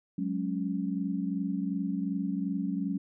sine chord, F# suspended second, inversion none, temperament equal, 185 / 207.7 / 277.2 Hz, F#3 / G#3 / C#4, 0 / 0 / 0 cents, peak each -32 / -34 / -33 dBFS, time 0.18-2.98 s, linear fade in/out 5 ms, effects none

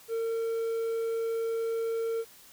triangle tone, 455.4 Hz, A#4, 40 cents flat, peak -26 dBFS, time 0.08-2.25 s, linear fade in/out 50 ms, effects white hiss -54 dBFS RMS until 2.52 s

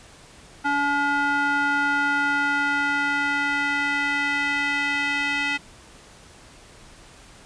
square tone with band-pass filter sweep, 285.2 Hz, C#4, 49 cents sharp, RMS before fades -23 dBFS, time 0.64-5.58 s, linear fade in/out 20 ms, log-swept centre 1200 to 2300 Hz, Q 2.7, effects pink hiss -48 dBFS RMS until 7.45 s + resampled to 22050 Hz

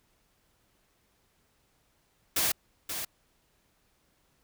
white noise with echo, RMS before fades -27 dBFS, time 2.36-2.52 s, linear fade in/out 5 ms, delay 530 ms, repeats 1, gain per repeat -8 dB, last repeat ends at 3.05 s, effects pink hiss -70 dBFS RMS until 4.43 s

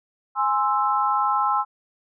sine chord, Ab augmented, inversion none, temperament equal, 830.6 / 1046.5 / 1318.5 Hz, Ab5 / C6 / E6, 0 / 0 / 0 cents, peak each -23 dBFS, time 0.35-1.65 s, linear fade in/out 50 ms, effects none

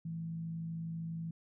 sine tone with frequency modulation, 164.81 Hz, E3, in tune, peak -37 dBFS, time 0.05-1.31 s, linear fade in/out 5 ms, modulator 52.5 Hz, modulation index 0.28, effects none

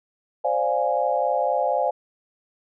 sine chord, D half-diminished seventh, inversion third, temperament equal, 523.3 / 587.3 / 698.5 / 830.6 Hz, C5 / D5 / F5 / Ab5, 0 / 0 / 0 / 0 cents, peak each -25 dBFS, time 0.44-1.91 s, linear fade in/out 10 ms, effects none

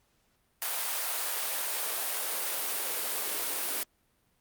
white noise with high-pass filter sweep, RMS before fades -32 dBFS, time 0.62-3.83 s, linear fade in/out 0 ms, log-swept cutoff 740 to 350 Hz, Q 1.3, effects pink hiss -71 dBFS RMS until 4.4 s + Opus 48 kbps

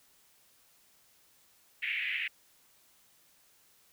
white band-pass noise, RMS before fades -34 dBFS, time 1.82-2.28 s, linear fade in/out 10 ms, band 1900 to 2700 Hz, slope 48 dB/octave, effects white hiss -65 dBFS RMS until 3.92 s

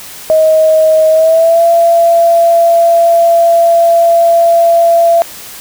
sine tone with pitch glide, 631 to 676.3 Hz, D#5 to E5, +24 to +44 cents, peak -4 dBFS, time 0.3-5.22 s, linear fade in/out 0 ms, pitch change +120 cents, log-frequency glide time 1.1-1.64 s, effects white hiss -29 dBFS RMS until 5.6 s

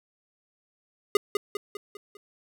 square tone with echo, 410 Hz, G#4, 22 cents flat, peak -16 dBFS, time 1.15-1.17 s, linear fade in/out 2 ms, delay 200 ms, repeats 5, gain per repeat -6 dB, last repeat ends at 2.17 s, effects none

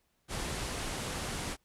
pink low-pass noise, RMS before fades -37 dBFS, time 0.28-1.57 s, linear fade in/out 50 ms, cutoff 11000 Hz, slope 48 dB/octave, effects pink hiss -75 dBFS RMS until 1.64 s

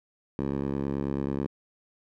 10% pulse tone with band-pass filter, 69.3 Hz, C#2, in tune, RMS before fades -30 dBFS, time 0.39-1.47 s, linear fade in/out 0 ms, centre 280 Hz, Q 0.71, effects none

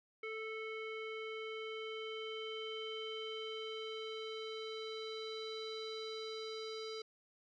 square tone with low-pass filter sweep, 440 Hz, A4, in tune, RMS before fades -44 dBFS, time 0.23-7.02 s, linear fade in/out 5 ms, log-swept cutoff 2400 to 4500 Hz, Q 5.6, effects none

